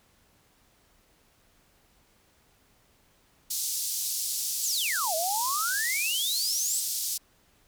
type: band-pass noise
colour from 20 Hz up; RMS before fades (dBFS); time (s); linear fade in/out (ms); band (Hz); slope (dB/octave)
pink; -31; 3.5-7.18; 10; 4800 to 16000; 24
type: exponential two-way sweep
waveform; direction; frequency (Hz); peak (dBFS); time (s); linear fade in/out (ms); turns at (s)
sine; down then up; 8440 to 622.3 to 8440; -28; 4.62-6.81; 20; 5.15
effects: pink hiss -64 dBFS RMS until 7.67 s